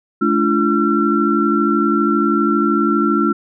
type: tone cluster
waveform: sine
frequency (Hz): 214.4 / 289.1 / 341.7 / 1355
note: A3 / D4 / F4 / E6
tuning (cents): -45 / -27 / -38 / +47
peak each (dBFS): -18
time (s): 0.21-3.33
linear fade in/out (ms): 10
effects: none